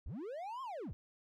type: linear two-way sweep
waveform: triangle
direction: up then down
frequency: 38.89 to 1090 to 38.89 Hz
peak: -39 dBFS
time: 0.06-0.93 s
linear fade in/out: 0 ms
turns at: 0.62 s
effects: none